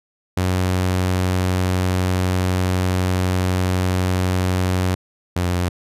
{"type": "tone pair in turn", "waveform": "sawtooth", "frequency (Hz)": [92, 89.07], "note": ["F#2", "F2"], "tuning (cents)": [-9, 35], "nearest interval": "minor second", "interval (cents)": 56, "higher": "first", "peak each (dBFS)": [-13, -14], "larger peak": "first", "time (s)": [[0.37, 4.95], [5.36, 5.69]], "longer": "first", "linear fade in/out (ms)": 5, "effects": ["resampled to 32000 Hz"]}